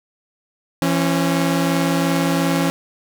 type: tone pair together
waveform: sawtooth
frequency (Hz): 168.6 / 274.3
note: E3 / C#4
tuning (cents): +39 / -18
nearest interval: minor sixth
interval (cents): 843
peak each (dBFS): -15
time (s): 0.82-2.7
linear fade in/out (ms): 0
effects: none